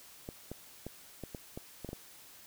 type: clicks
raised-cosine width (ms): 2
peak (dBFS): -27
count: 9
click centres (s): 0.289 / 0.516 / 0.866 / 1.237 / 1.348 / 1.575 / 1.847 / 1.89 / 1.931
effects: white hiss -55 dBFS RMS until 2.46 s